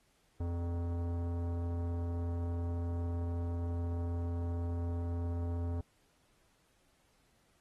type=tone with tanh clipping; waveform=sine; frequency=85.8 Hz; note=F2; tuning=30 cents flat; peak=-35 dBFS; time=0.4-5.81 s; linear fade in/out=5 ms; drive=17 dB; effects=pink hiss -72 dBFS RMS until 7.6 s + AAC 32 kbps